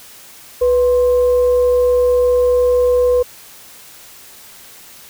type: tone with frequency modulation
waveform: sine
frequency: 493.9 Hz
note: B4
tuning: in tune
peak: -10 dBFS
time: 0.61-3.23 s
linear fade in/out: 10 ms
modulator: 560 Hz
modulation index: 0.22
effects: white hiss -40 dBFS RMS until 5.09 s